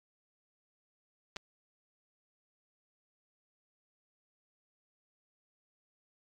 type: clicks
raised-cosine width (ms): 0.2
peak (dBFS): -24 / -21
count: 2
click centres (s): 1.362 / 1.367
effects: AAC 64 kbps